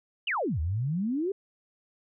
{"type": "exponential two-way sweep", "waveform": "sine", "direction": "down then up", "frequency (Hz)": [3101, 73.5, 409.6], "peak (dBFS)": -26, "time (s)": [0.27, 1.32], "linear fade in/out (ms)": 5, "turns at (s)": 0.6, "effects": []}